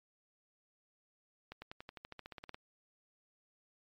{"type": "accelerating click train", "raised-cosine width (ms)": 0.3, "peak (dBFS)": -30, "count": 15, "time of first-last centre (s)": [1.52, 2.545], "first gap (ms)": 100, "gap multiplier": 0.95, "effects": ["MP3 64 kbps"]}